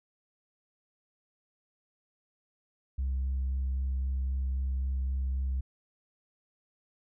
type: tone with vibrato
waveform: sine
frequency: 66 Hz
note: C2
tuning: 16 cents sharp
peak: -26 dBFS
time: 2.98-5.61 s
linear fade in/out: 10 ms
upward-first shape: sine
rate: 3.8 Hz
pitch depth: 12 cents each way
effects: tanh soft clip ceiling -26 dBFS